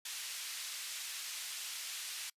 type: band-pass noise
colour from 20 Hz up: pink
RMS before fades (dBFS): -43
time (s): 0.05-2.3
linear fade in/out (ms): 5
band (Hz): 2700 to 12000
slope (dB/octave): 12
effects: noise-tail reverb RT60 0.1 s tail -25 dB re dry + resampled to 32000 Hz